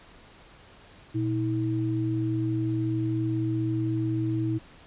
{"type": "tone pair together", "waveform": "sine", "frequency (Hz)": [118.93, 321.3], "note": ["A#2", "E4"], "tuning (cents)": [35, -44], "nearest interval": "octave + perfect fourth", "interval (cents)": 1721, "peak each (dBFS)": -27, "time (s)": [1.14, 4.59], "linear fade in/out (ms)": 20, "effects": ["pink hiss -52 dBFS RMS until 4.86 s", "resampled to 8000 Hz"]}